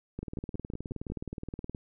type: two click trains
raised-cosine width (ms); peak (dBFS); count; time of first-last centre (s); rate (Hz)
3; -24 / -23; 30 / 6; 0.23-1.748 / 0.19-1.101; 19.1 / 5.49
effects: none